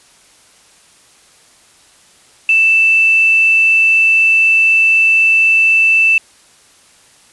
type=tone with quantisation; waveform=sine; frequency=2652 Hz; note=E7; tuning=10 cents sharp; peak=-7 dBFS; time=2.49-6.18 s; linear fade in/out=2 ms; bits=5; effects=white hiss -47 dBFS RMS until 7.32 s + resampled to 24000 Hz